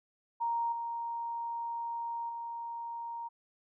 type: tone with level steps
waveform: sine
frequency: 933 Hz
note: A#5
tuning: 1 cent sharp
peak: -29 / -34 / -37 dBFS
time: 0.4-3.29 s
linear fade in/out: 20 ms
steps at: 0.72 / 2.29 s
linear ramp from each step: 5 ms
effects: none